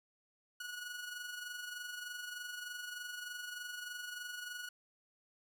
sawtooth tone with amplitude modulation, 1460 Hz, F#6, 24 cents flat, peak -37 dBFS, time 0.6-4.69 s, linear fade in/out 5 ms, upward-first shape sine, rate 23.3 Hz, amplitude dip 50%, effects none

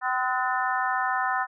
harmonic tone with a mistuned harmonic, 255.3 Hz, C4, 42 cents flat, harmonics 3 / 4 / 5 / 6 / 7, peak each -28 / -29 / -30 / -31 / -31 dBFS, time 0.01-1.47 s, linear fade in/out 50 ms, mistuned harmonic 6, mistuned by -67 cents, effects none

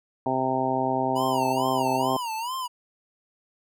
harmonic tone, 130.81 Hz, C3, in tune, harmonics 1 / 2 / 3 / 4 / 5 / 6 / 7, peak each -35 / -29 / -31 / -34 / -29 / -28 / -29 dBFS, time 0.26-2.17 s, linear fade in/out 2 ms
square tone with vibrato, 960 Hz, B5, 49 cents flat, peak -29 dBFS, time 1.15-2.68 s, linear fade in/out 20 ms, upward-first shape sine, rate 2.3 Hz, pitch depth 160 cents each way
effects none

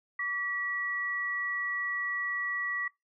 sine tone pair together, 1152 / 1937.4 Hz, D6 / B6, -34 / -34 cents, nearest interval major sixth, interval 900 cents, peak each -38 / -31 dBFS, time 0.19-2.88 s, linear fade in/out 5 ms, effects noise-tail reverb RT60 0.2 s tail -23 dB re dry

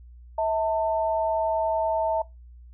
sine tone pair together, 645.9 / 895 Hz, E5 / A5, -35 / +29 cents, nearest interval tritone, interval 564 cents, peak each -24 / -25 dBFS, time 0.38-2.22 s, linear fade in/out 5 ms, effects noise-tail reverb RT60 0.2 s tail -20 dB re dry + added 60 Hz sine -44 dBFS peak until 2.73 s

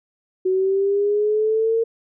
sine linear sweep, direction up, 370.4 to 458.3 Hz, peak -16 dBFS, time 0.45-1.84 s, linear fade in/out 10 ms, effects none

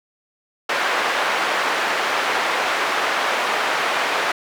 white band-pass noise, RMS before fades -21 dBFS, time 0.69-4.32 s, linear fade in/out 5 ms, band 510 to 1800 Hz, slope 12 dB/octave, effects none

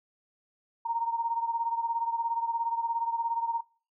sine beating tone pair, 923 / 940 Hz, A#5 / A#5, -17 / +14 cents, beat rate 17 Hz, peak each -29 / -33 dBFS, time 0.85-3.61 s, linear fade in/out 10 ms, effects noise-tail reverb RT60 0.4 s tail -23 dB re dry

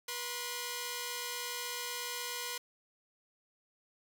5% pulse tone pair together, 485.1 / 1046.5 Hz, B4 / C6, -31 / 0 cents, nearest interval octave + minor second, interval 1331 cents, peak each -28 dBFS, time 0.08-2.58 s, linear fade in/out 5 ms, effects none

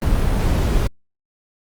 brown noise, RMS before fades -17 dBFS, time 0.02-0.87 s, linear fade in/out 0 ms, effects Opus 24 kbps

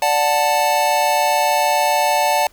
square chord, D major, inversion none, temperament just, 587.3 / 734.2 / 881 Hz, D5 / F#5 / A5, 0 / -14 / +2 cents, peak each -21 / -20 / -18 dBFS, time 0.02-2.47 s, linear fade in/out 2 ms, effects pink hiss -52 dBFS RMS until 2.52 s

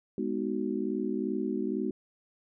sine chord, G# minor seventh, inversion none, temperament just, 207.7 / 249.2 / 311.5 / 373.8 Hz, G#3 / B3 / D#4 / F#4, 0 / +16 / +2 / +18 cents, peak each -34 dBFS, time 0.18-1.91 s, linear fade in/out 2 ms, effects none

